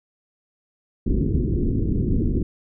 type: low-pass noise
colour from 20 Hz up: pink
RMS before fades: -21 dBFS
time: 1.06-2.43 s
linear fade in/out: 5 ms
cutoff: 390 Hz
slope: 48 dB/octave
effects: none